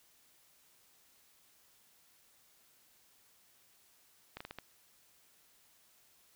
slowing click train, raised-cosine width 0.3 ms, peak -27 dBFS, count 5, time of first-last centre 4.37-4.587 s, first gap 35 ms, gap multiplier 1.3, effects white hiss -67 dBFS RMS until 6.35 s

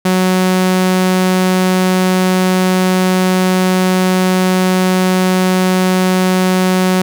sawtooth tone, 185 Hz, F#3, in tune, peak -6 dBFS, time 0.05-7.02 s, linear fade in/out 5 ms, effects none

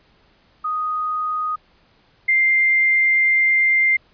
sine tone pair in turn, 1244.5 / 2097 Hz, D#6 / C7, 0 / +3 cents, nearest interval major sixth, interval 903 cents, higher second, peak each -20 / -13 dBFS, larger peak second, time 0.64-1.56 / 2.28-3.97 s, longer second, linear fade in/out 10 ms, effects pink hiss -57 dBFS RMS until 4.13 s + resampled to 11025 Hz

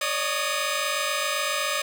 10% pulse tone cluster, 560 / 607 / 1242 Hz, C#5 / D#5 / D#6, +18 / -43 / -3 cents, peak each -21 / -20 / -21 dBFS, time 0.01-1.82 s, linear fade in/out 5 ms, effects none

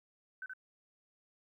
sine tone with echo, 1522 Hz, F#6, 48 cents sharp, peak -40 dBFS, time 0.42-0.46 s, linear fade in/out 2 ms, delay 75 ms, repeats 1, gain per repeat -2 dB, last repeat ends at 0.535 s, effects 13-bit

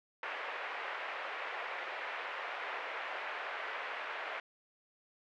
white band-pass noise, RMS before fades -41 dBFS, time 0.23-4.4 s, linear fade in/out 2 ms, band 490 to 2300 Hz, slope 24 dB/octave, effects none

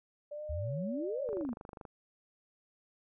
sine tone with vibrato, 582 Hz, D5, 16 cents flat, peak -39 dBFS, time 0.31-1.44 s, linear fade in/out 10 ms, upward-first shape sine, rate 1.5 Hz, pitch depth 74 cents each way
sine exponential two-way sweep, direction up then down, 69.1 to 576 to 219.3 Hz, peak -34 dBFS, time 0.49-1.54 s, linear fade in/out 10 ms, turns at 1.22 s
click train, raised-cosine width 1 ms, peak -32 dBFS, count 15, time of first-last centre 1.29-1.852 s, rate 24.9 Hz
effects none

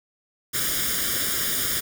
white noise with comb filter, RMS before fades -25 dBFS, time 0.53-1.81 s, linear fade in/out 20 ms, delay 0.58 ms, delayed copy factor +0.85, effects none

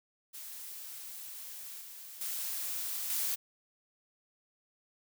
blue noise with level steps, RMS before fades -45 / -48 / -37 / -33 dBFS, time 0.33-3.36 s, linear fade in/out 20 ms, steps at 1.81 / 2.21 / 3.1 s, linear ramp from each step 2 ms, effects none

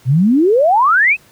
sine exponential sweep, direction up, 117.5 to 2666 Hz, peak -8 dBFS, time 0.05-1.17 s, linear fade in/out 50 ms, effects pink hiss -48 dBFS RMS until 1.31 s + high-pass 60 Hz 12 dB/octave

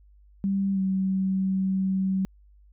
sine tone with pitch glide, 196 to 190.64 Hz, G3 to G3, 0 to -48 cents, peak -22 dBFS, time 0.44-2.25 s, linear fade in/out 0 ms, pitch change -48 cents, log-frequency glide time 0.73-0.8 s, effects added 50 Hz sine -52 dBFS peak until 2.72 s

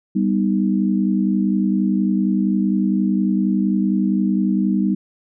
sine chord, G augmented, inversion none, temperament equal, 196 / 246.9 / 311.1 Hz, G3 / B3 / D#4, 0 / 0 / 0 cents, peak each -17 / -22 / -22 dBFS, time 0.15-4.95 s, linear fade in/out 10 ms, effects none

